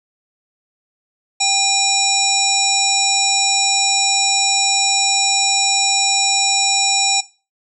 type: harmonic tone with a mistuned harmonic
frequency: 785 Hz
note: G5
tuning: 2 cents sharp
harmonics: 1 / 3 / 5 / 7 / 9 / 10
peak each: -21 / -21 / -21 / -21 / -21 / -21 dBFS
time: 1.4-7.21 s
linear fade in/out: 10 ms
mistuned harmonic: 3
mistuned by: +60 cents
effects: noise-tail reverb RT60 0.3 s tail -17 dB re dry